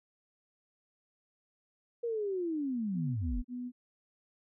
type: linear sweep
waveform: sine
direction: down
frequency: 479.6 to 30.34 Hz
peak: -31 dBFS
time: 2.03-3.42 s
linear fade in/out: 10 ms
type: tone bursts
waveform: sine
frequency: 247 Hz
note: B3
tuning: in tune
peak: -36 dBFS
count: 3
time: 2.93-3.72 s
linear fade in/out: 50 ms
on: 240 ms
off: 35 ms
effects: none